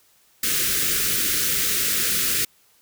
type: band-stop noise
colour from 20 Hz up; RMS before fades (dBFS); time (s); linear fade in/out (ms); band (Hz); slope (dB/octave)
white; -22; 0.43-2.45; 5; 500 to 1300; 48
effects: white hiss -59 dBFS RMS until 2.81 s